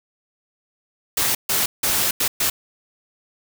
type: noise bursts at uneven times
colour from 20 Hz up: white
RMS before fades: -20 dBFS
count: 5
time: 1.17-1.35 / 1.49-1.66 / 1.83-2.11 / 2.2-2.28 / 2.4-2.5 s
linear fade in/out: 5 ms
effects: none